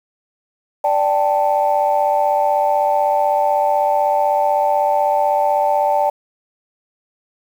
sine chord, D suspended fourth, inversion none, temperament equal, 587.3 / 784 / 880 Hz, D5 / G5 / A5, 0 / 0 / 0 cents, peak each -17 dBFS, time 0.84-6.1 s, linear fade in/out 5 ms, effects tanh soft clip ceiling -5 dBFS + 7-bit

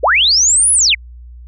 sine linear two-way sweep, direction up then down, 390 to 10390 to 1899 Hz, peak -8 dBFS, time 0.03-0.95 s, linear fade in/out 10 ms, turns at 0.72 s, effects added 60 Hz sine -32 dBFS peak until 1.47 s

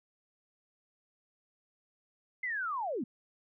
sine linear sweep, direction down, 2093 to 196.7 Hz, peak -32 dBFS, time 2.43-3.04 s, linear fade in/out 5 ms, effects none

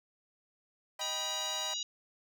sawtooth chord, Eb augmented, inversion none, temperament equal, 622.3 / 784 / 987.8 Hz, Eb5 / G5 / B5, 0 / 0 / 0 cents, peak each -40 dBFS, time 0.99-1.74 s, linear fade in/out 5 ms
harmonic tone, 958 Hz, A#5, 47 cents sharp, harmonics 3 / 4 / 5 / 6 / 7, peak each -42 / -37 / -44 / -44 / -42 dBFS, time 1.01-1.83 s, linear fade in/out 2 ms
effects none

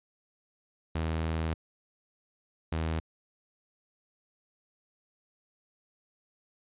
sawtooth tone bursts at uneven times, 80.4 Hz, E2, 43 cents flat, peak -25 dBFS, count 2, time 0.95-1.54 / 2.72-3 s, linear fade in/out 5 ms, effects resampled to 8000 Hz

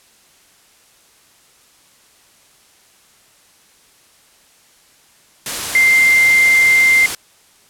sine tone in noise, 2093 Hz, C7, in tune, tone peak -8 dBFS, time 5.75-7.06 s, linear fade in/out 2 ms, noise white, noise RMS -22 dBFS, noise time 5.46-7.15 s, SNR +11 dB, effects white hiss -51 dBFS RMS until 7.69 s + low-pass 11000 Hz 12 dB/octave

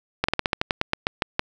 slowing click train, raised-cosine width 0.3 ms, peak -4 dBFS, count 13, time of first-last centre 0.24-1.394 s, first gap 45 ms, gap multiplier 1.13, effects none

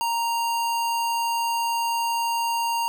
square tone, 931 Hz, A#5, 2 cents flat, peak -23 dBFS, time 0.01-2.88 s, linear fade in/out 0 ms, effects none

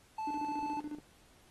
triangle tone, 875 Hz, A5, 10 cents flat, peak -33 dBFS, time 0.18-0.8 s, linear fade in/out 5 ms
triangle tone with tremolo, 298.2 Hz, D4, 27 cents sharp, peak -35 dBFS, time 0.27-0.99 s, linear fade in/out 5 ms, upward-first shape square, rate 14 Hz, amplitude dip 75%
effects pink hiss -64 dBFS RMS until 1.5 s + AAC 32 kbps

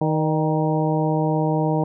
harmonic tone with a mistuned harmonic, 156.8 Hz, D#3, 14 cents sharp, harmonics 1 / 2 / 3 / 4 / 5 / 6, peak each -21 / -24 / -26 / -27 / -28 / -29 dBFS, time 0.01-1.84 s, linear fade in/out 5 ms, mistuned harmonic 4, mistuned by -46 cents, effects none

